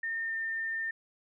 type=tone with pitch glide; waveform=sine; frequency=1819 to 1806.4 Hz; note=A#6 to A6; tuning=-43 to +45 cents; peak=-31 dBFS; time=0.03-0.91 s; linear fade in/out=5 ms; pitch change=-12 cents; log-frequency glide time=0.25-0.32 s; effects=none